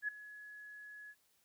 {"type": "tone with ADSR envelope", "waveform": "sine", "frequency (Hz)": 1690, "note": "G#6", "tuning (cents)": 30, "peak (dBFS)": -32, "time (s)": [0.02, 1.15], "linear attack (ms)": 62, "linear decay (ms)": 8, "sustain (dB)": -17, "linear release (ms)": 53, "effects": ["white hiss -74 dBFS RMS until 1.44 s"]}